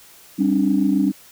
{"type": "tone cluster", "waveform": "sine", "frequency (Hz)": [196.8, 270.9, 298.1], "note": ["G3", "C#4", "D4"], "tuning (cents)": [7, -40, 26], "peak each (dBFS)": -19, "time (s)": [0.38, 1.12], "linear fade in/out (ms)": 20, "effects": ["tanh soft clip ceiling -5 dBFS", "white hiss -47 dBFS RMS until 1.31 s"]}